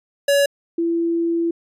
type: tone pair in turn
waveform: square / sine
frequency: 565 / 336 Hz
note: C#5 / E4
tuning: +33 / +33 cents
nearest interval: major sixth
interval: 900 cents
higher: first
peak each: -14 / -17 dBFS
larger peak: first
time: 0.28-0.46 / 0.78-1.51 s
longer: second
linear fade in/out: 5 ms
effects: resampled to 32000 Hz